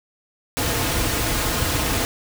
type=noise with comb filter; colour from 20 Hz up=pink; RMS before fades=-22 dBFS; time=0.57-2.05 s; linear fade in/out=0 ms; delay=5.2 ms; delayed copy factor=-0.5; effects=none